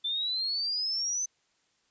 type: exponential sweep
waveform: sine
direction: up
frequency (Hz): 3520 to 6170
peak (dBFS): -28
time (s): 0.04-1.26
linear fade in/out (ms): 10
effects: white hiss -71 dBFS RMS until 1.9 s + resampled to 16000 Hz